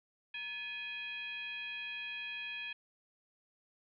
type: tone with frequency modulation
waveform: sine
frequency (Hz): 2493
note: D#7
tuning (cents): +3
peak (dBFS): -39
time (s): 0.34-2.73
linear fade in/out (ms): 5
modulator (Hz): 776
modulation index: 0.92
effects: none